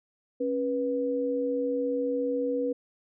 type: tone pair together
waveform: sine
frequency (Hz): 274.1 / 488.4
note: C#4 / B4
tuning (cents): -19 / -19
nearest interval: minor seventh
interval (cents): 1000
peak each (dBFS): -30 / -27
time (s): 0.4-2.73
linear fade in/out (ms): 10
effects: none